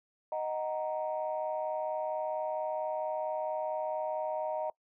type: chord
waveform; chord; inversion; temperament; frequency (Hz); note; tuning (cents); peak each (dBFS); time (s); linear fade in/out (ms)
sine; D# minor; none; just; 622.3 / 746.7 / 933.4; D#5 / F#5 / A#5; 0 / +16 / +2; -33 / -38 / -37; 0.32-4.7; 2
effects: noise-tail reverb RT60 0.1 s tail -22 dB re dry + tanh soft clip ceiling -23 dBFS